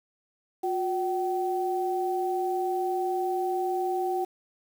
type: tone pair together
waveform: sine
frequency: 360.6 / 763.4 Hz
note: F#4 / G5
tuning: -45 / -46 cents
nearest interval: octave + minor second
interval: 1299 cents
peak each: -28 dBFS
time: 0.63-4.25 s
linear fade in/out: 10 ms
effects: 8-bit